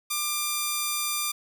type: tone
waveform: 5% pulse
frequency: 1192 Hz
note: D6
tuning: 25 cents sharp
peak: -14 dBFS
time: 0.1-1.32 s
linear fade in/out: 10 ms
effects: none